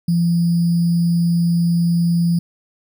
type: tone with sample-and-hold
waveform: sine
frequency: 170.5 Hz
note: F3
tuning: 41 cents flat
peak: -13 dBFS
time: 0.08-2.39 s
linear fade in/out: 5 ms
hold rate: 4900 Hz
effects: none